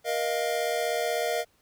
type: chord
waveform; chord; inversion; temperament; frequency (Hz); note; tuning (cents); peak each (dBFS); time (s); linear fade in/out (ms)
square; Bb suspended fourth; none; equal with one note detuned; 473.2 / 622.3 / 698.5; Bb4 / Eb5 / F5; +26 / 0 / 0; -31; 0.04-1.45; 50
effects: pink hiss -66 dBFS RMS until 1.61 s